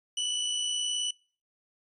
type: tone pair together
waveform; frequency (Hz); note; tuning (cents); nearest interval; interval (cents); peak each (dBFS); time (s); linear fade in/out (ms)
sawtooth; 2965 / 3024; F#7 / F#7; +3 / +37; unison; 34; -25 / -35; 0.17-1.11; 5
effects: noise-tail reverb RT60 0.4 s tail -24 dB re dry + resampled to 24000 Hz